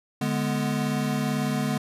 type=chord; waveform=square; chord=G# diminished; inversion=second; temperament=equal with one note detuned; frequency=146.83 / 208.9 / 246.9 Hz; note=D3 / G#3 / B3; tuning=0 / +10 / 0 cents; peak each=-29 dBFS; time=0.21-1.78 s; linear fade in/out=5 ms; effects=resampled to 32000 Hz